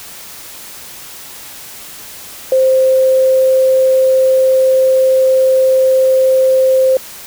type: tone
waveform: sine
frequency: 523.3 Hz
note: C5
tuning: in tune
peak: -7 dBFS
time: 2.52-6.97 s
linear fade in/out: 2 ms
effects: white hiss -32 dBFS RMS until 7.26 s